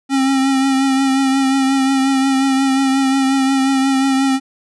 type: tone with vibrato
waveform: square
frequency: 268.6 Hz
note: C4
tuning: 46 cents sharp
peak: -13 dBFS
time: 0.09-4.4 s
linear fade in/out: 50 ms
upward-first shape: triangle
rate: 5.6 Hz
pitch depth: 34 cents each way
effects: resampled to 24000 Hz